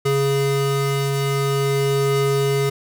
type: tone pair together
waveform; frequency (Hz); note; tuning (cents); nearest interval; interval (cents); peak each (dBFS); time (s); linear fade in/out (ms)
square; 138.59 / 415.3; C#3 / G#4; 0 / 0; octave + perfect fifth; 1900; -21; 0.05-2.7; 10
effects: none